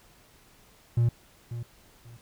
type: tone with echo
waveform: triangle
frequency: 118.1 Hz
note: A#2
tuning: 23 cents sharp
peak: -17 dBFS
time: 0.97-1.09 s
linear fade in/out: 5 ms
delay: 540 ms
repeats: 2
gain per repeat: -13 dB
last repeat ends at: 2.17 s
effects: tanh soft clip ceiling -13 dBFS + pink hiss -58 dBFS RMS until 2.21 s